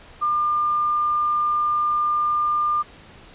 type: tone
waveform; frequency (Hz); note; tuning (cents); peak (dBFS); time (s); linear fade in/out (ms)
sine; 1200; D6; +37; -18; 0.21-2.83; 20
effects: pink hiss -46 dBFS RMS until 3.34 s + resampled to 8000 Hz